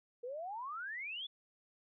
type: exponential sweep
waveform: sine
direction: up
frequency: 466.2 to 3511 Hz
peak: -40 dBFS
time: 0.23-1.27 s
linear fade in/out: 10 ms
effects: none